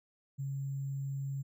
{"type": "tone with sample-and-hold", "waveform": "sine", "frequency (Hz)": 137.7, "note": "C#3", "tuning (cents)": -11, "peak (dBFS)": -34, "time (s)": [0.38, 1.43], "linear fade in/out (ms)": 20, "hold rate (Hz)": 7350, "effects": []}